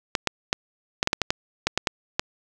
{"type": "clicks", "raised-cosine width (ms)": 0.2, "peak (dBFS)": -3, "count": 12, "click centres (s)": [0.152, 0.273, 0.529, 1.029, 1.074, 1.131, 1.217, 1.305, 1.67, 1.776, 1.872, 2.195], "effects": []}